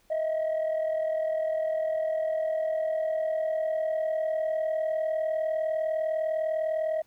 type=tone pair together; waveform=sine; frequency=631.1 / 671 Hz; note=D#5 / E5; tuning=+24 / +31 cents; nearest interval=minor second; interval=107 cents; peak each=-24 / -31 dBFS; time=0.1-7.02 s; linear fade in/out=10 ms; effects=tanh soft clip ceiling -23 dBFS + pink hiss -65 dBFS RMS until 7.06 s